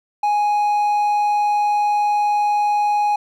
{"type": "tone", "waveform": "triangle", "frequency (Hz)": 830.6, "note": "G#5", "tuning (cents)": 0, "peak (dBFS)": -13, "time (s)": [0.23, 3.16], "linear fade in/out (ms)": 5, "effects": []}